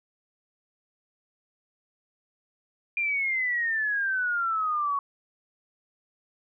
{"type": "exponential sweep", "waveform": "sine", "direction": "down", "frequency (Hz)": [2410, 1108.7], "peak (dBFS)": -24, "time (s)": [2.97, 4.99], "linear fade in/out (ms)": 2, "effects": []}